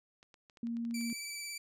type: clicks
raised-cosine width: 0.2 ms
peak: -40 dBFS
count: 10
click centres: 0.229 / 0.342 / 0.498 / 0.572 / 0.67 / 0.769 / 0.851 / 0.91 / 1.011 / 1.1 s
type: tone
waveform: sine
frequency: 233.1 Hz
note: A#3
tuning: in tune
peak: -34 dBFS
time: 0.63-1.13 s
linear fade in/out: 2 ms
type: tone with vibrato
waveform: 15% pulse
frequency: 2319 Hz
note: D7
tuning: 22 cents flat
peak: -33 dBFS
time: 0.94-1.58 s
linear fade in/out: 5 ms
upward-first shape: triangle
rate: 18 Hz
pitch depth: 28 cents each way
effects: none